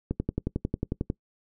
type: click train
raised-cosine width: 3 ms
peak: -14 dBFS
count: 12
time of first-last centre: 0.11-1.101 s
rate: 11.1 Hz
effects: noise-tail reverb RT60 0.1 s tail -22 dB re dry